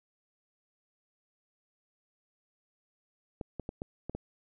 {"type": "clicks", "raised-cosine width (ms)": 2, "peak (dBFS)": -23, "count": 6, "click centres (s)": [3.412, 3.597, 3.691, 3.819, 4.096, 4.15], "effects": []}